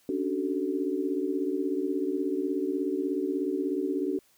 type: chord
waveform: sine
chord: D major seventh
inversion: third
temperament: equal with one note detuned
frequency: 277.2 / 293.7 / 376.9 / 440 Hz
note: C#4 / D4 / F#4 / A4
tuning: 0 / 0 / +32 / 0 cents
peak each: -33 / -31 / -30 / -36 dBFS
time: 0.09-4.19 s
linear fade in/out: 2 ms
effects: white hiss -64 dBFS RMS until 4.37 s